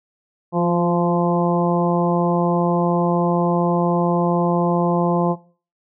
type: harmonic tone with a mistuned harmonic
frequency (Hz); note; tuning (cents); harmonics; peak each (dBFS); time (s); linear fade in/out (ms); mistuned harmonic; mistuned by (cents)
173; F3; -16; 1 / 2 / 3 / 4 / 5 / 6; -19 / -22 / -24 / -25 / -26 / -27; 0.52-5.36; 50; 2; +21
effects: noise-tail reverb RT60 0.4 s tail -18 dB re dry